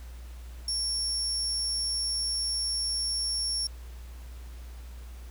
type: tone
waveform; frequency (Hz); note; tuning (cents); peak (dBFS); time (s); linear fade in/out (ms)
35% pulse; 5480; F8; -34; -25; 0.68-3.67; 2
effects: added 60 Hz sine -40 dBFS peak until 5.3 s + pink hiss -55 dBFS RMS until 5.3 s